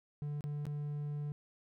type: tone with dropouts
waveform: triangle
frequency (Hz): 146.83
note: D3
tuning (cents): 0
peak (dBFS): -34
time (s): 0.22-1.32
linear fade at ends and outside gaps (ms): 0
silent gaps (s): 0.408-0.44 / 0.654-0.667
effects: none